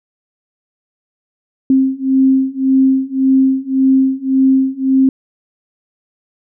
sine beating tone pair, 264.4 / 266.2 Hz, C4 / C4, +18 / +30 cents, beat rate 1.8 Hz, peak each -13 / -12 dBFS, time 1.7-5.09 s, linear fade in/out 2 ms, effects none

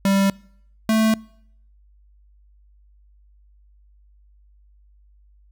square tone pair in turn, 196 / 220.2 Hz, G3 / A3, 0 / +2 cents, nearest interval major second, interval 202 cents, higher second, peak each -16 dBFS, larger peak neither, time 0.05-0.3 / 0.89-1.14 s, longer neither, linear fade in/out 2 ms, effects noise-tail reverb RT60 0.7 s tail -25 dB re dry + added 50 Hz sine -51 dBFS peak until 5.51 s

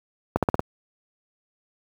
accelerating click train, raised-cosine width 1 ms, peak -5 dBFS, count 5, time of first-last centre 0.36-0.594 s, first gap 67 ms, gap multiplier 0.91, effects high-pass 60 Hz 12 dB/octave + 7-bit

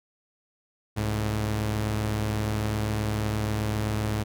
sawtooth tone pair together, 67.5 / 107 Hz, C#2 / A2, -45 / -48 cents, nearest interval minor sixth, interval 797 cents, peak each -29 / -22 dBFS, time 0.96-4.24 s, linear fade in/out 20 ms, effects none

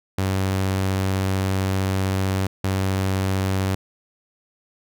sawtooth tone bursts at uneven times, 95.6 Hz, G2, 43 cents flat, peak -16 dBFS, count 2, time 0.18-2.47 / 2.64-3.75 s, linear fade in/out 5 ms, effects none

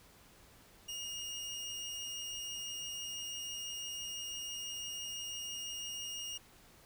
25% pulse tone, 2849 Hz, F7, 34 cents sharp, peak -36 dBFS, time 0.88-6.38 s, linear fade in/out 10 ms, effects pink hiss -61 dBFS RMS until 6.85 s

